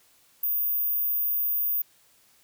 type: tone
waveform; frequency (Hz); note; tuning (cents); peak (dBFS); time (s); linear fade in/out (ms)
sine; 14917; A#9; 0; -23; 0.43-1.82; 5
effects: white hiss -61 dBFS RMS until 2.43 s